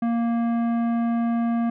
triangle tone with tanh clipping, 233.1 Hz, A#3, in tune, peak -22 dBFS, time 0.02-1.7 s, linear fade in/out 5 ms, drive 17 dB, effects none

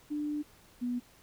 sine tone pair in turn, 297 / 244.5 Hz, D4 / B3, +20 / -17 cents, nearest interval minor third, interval 337 cents, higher first, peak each -31 / -30 dBFS, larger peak second, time 0.1-0.43 / 0.81-1 s, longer first, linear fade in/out 20 ms, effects pink hiss -60 dBFS RMS until 1.22 s

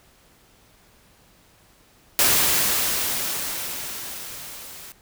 white noise with level ramp, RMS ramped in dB -17 to -41 dBFS, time 2.19-4.92 s, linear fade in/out 0 ms, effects pink hiss -56 dBFS RMS until 5.01 s

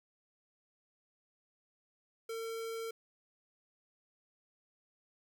square tone, 453.3 Hz, A#4, 48 cents flat, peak -39 dBFS, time 2.29-2.91 s, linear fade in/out 5 ms, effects 11-bit

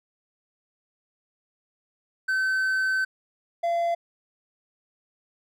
triangle tone pair in turn, 1533 / 682.9 Hz, G6 / F5, -39 / -39 cents, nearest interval octave + major second, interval 1400 cents, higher first, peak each -20 / -20 dBFS, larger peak neither, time 2.28-3.05 / 3.63-3.95 s, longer first, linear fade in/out 10 ms, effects none

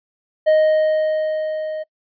triangle tone with level ramp, 622.3 Hz, D#5, in tune, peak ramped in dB -8 to -22 dBFS, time 0.46-1.84 s, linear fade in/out 20 ms, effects noise-tail reverb RT60 0.1 s tail -22 dB re dry + resampled to 11025 Hz

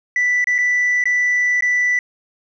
sine tone with dropouts, 1975.5 Hz, B6, in tune, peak -12 dBFS, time 0.16-1.99 s, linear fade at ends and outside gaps 2 ms, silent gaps 0.443-0.471 / 0.582-0.586 / 1.04-1.055 / 1.608-1.623 s, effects tanh soft clip ceiling -12 dBFS

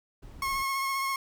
brown noise, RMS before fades -45 dBFS, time 0.22-0.63 s, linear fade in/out 10 ms
30% pulse tone with vibrato, 1086 Hz, C#6, 36 cents flat, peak -25 dBFS, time 0.42-1.16 s, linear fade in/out 2 ms, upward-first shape triangle, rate 15 Hz, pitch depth 22 cents each way
effects none

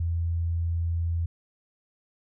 sine tone, 84.1 Hz, E2, 35 cents sharp, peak -24 dBFS, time 0-1.26 s, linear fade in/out 5 ms, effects none

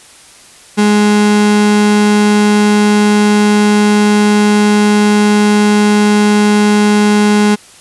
35% pulse tone, 208.5 Hz, G#3, 7 cents sharp, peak -5 dBFS, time 0.77-7.56 s, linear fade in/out 20 ms, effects white hiss -39 dBFS RMS until 7.8 s + resampled to 24000 Hz

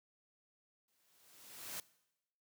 white noise with exponential growth, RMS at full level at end -42 dBFS, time 0.88-1.8 s, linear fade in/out 2 ms, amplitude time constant 200 ms, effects noise-tail reverb RT60 0.9 s tail -21 dB re dry + high-pass 100 Hz 12 dB/octave

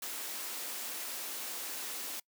white high-pass noise, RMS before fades -40 dBFS, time 0.02-2.2 s, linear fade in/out 5 ms, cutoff 220 Hz, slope 48 dB/octave, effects noise-tail reverb RT60 0.1 s tail -25 dB re dry

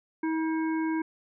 harmonic tone with a mistuned harmonic, 320 Hz, D#4, 49 cents sharp, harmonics 1 / 3 / 5 / 7, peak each -26 / -36 / -40 / -43 dBFS, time 0.23-1.02 s, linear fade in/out 5 ms, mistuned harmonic 7, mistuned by -34 cents, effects none

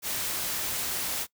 white noise, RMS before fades -31 dBFS, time 0.02-1.27 s, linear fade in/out 50 ms, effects noise-tail reverb RT60 0.1 s tail -21 dB re dry

